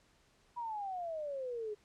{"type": "exponential sweep", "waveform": "sine", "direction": "down", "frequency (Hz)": [978, 411.2], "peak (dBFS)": -37, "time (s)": [0.56, 1.75], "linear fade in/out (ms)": 20, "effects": ["pink hiss -69 dBFS RMS until 1.84 s", "low-pass 8000 Hz 12 dB/octave"]}